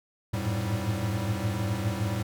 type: tone cluster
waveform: square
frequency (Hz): 88.9 / 103.2 / 108.4 / 115.5 / 194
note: F2 / G#2 / A2 / A#2 / G3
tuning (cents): +31 / -10 / -25 / -16 / -18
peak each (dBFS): -37 / -34 / -32 / -35 / -35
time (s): 0.33-2.23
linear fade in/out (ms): 10
effects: none